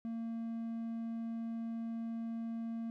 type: tone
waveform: triangle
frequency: 228.6 Hz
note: A#3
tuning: 34 cents flat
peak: -35 dBFS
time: 0.05-2.9 s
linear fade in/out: 0 ms
effects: none